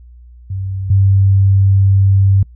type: tone pair in turn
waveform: sine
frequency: 96 / 97.57 Hz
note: G2 / G2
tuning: -36 / -8 cents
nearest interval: unison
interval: 28 cents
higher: second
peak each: -18 / -7 dBFS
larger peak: second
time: 0.5-0.9 / 0.9-2.43 s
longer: second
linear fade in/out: 5 ms
effects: noise-tail reverb RT60 0.1 s tail -24 dB re dry + added 60 Hz sine -36 dBFS peak until 2.55 s